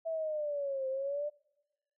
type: linear two-way sweep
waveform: sine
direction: down then up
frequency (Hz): 659.3 to 523 to 597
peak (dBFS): -32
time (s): 0.05-1.3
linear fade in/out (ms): 20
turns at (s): 0.88
effects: noise-tail reverb RT60 0.9 s tail -24 dB re dry